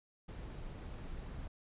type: noise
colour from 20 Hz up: brown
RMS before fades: -45 dBFS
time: 0.28-1.48 s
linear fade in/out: 10 ms
effects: resampled to 8000 Hz